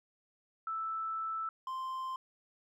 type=tone pair in turn; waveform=sine / triangle; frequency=1318.5 / 1044.2 Hz; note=E6 / C6; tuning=0 / -4 cents; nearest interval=major third; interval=404 cents; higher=first; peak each=-34 / -34 dBFS; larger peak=neither; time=0.67-1.49 / 1.67-2.16 s; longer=first; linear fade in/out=2 ms; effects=none